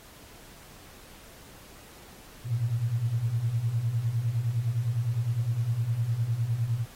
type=beating tone pair; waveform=sine; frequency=110 / 119.8 Hz; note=A2 / A#2; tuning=0 / +48 cents; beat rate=9.8 Hz; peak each=-31 / -26 dBFS; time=2.44-6.86 s; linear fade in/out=50 ms; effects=pink hiss -51 dBFS RMS until 6.95 s + AAC 48 kbps